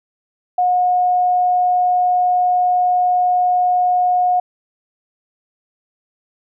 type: tone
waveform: sine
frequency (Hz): 723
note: F#5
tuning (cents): -40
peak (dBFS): -12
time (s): 0.58-4.4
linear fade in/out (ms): 5
effects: none